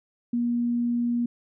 sine tone, 238.7 Hz, A#3, 41 cents sharp, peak -22 dBFS, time 0.33-1.26 s, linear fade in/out 5 ms, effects none

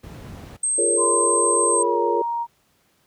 brown noise, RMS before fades -33 dBFS, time 0.03-0.57 s, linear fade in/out 10 ms
sine tone, 8360 Hz, C9, 2 cents flat, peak -19 dBFS, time 0.63-1.83 s, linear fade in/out 5 ms
sine chord, Bb minor seventh, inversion second, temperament just, 349.6 / 419.5 / 466.2 / 559.4 Hz, F4 / Ab4 / Bb4 / Db5, +2 / +17 / 0 / +16 cents, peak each -25 / -25 / -23 / -28 dBFS, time 0.78-2.22 s, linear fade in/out 5 ms
sine tone with pitch glide, 1028 to 937.3 Hz, C6 to A#5, -31 to +9 cents, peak -22 dBFS, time 0.97-2.47 s, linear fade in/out 50 ms, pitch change -160 cents, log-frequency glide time 1.7-1.99 s
effects pink hiss -63 dBFS RMS until 3.06 s + high-pass 80 Hz 12 dB/octave

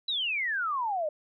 sine exponential sweep, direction down, 4000 to 585 Hz, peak -27 dBFS, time 0.08-1.09 s, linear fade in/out 5 ms, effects none

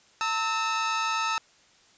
sawtooth tone pair together, 902.6 / 1300 Hz, A5 / E6, +44 / -24 cents, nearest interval tritone, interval 632 cents, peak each -26 / -23 dBFS, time 0.21-1.38 s, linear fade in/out 0 ms, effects white hiss -59 dBFS RMS until 1.97 s + resampled to 16000 Hz

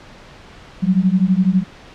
sine beating tone pair, 180.7 / 192.7 Hz, F#3 / G3, -41 / -29 cents, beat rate 12 Hz, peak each -15 dBFS, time 0.82-1.64 s, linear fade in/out 20 ms, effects pink hiss -41 dBFS RMS until 1.94 s + low-pass 4000 Hz 12 dB/octave

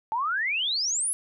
sine exponential sweep, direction up, 858 to 11060 Hz, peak -24 dBFS, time 0.12-1.13 s, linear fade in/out 0 ms, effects none

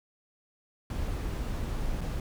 brown noise with dropouts, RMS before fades -32 dBFS, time 0.9-2.2 s, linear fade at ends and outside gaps 2 ms, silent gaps 2.009-2.013 s, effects none

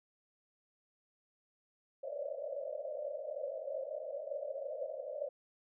pink band-pass noise, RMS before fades -41 dBFS, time 2.03-5.29 s, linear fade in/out 5 ms, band 530 to 620 Hz, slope 96 dB/octave, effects none

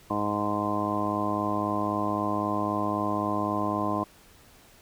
harmonic tone, 103.83 Hz, G#2, in tune, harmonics 1 / 2 / 3 / 4 / 5 / 6 / 7 / 8 / 9 / 10, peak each -37 / -33 / -31 / -39 / -39 / -34 / -35 / -40 / -39 / -30 dBFS, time 0.1-4.04 s, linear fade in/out 5 ms, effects pink hiss -55 dBFS RMS until 4.81 s

